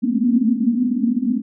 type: band-pass noise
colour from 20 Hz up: white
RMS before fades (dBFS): -18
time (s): 0.02-1.42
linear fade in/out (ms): 20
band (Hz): 220 to 260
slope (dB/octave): 96
effects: none